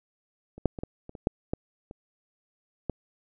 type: clicks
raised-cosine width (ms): 2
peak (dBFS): -30 / -8 / -23 / -19 / -28 / -27 / -9 / -14 / -28 / -15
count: 10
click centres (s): 0.58 / 0.657 / 0.788 / 0.835 / 1.094 / 1.152 / 1.271 / 1.535 / 1.911 / 2.897
effects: none